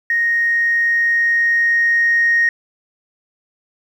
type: tone with level ramp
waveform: sine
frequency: 1864.7 Hz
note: A#6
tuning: in tune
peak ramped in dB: -13 to -10 dBFS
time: 0.1-2.49 s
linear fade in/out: 2 ms
effects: tanh soft clip ceiling -7 dBFS + 8-bit